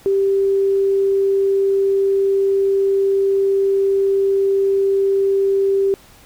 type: tone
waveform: sine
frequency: 392 Hz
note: G4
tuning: in tune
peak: -13 dBFS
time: 0.06-5.94 s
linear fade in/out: 0 ms
effects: pink hiss -47 dBFS RMS until 6.25 s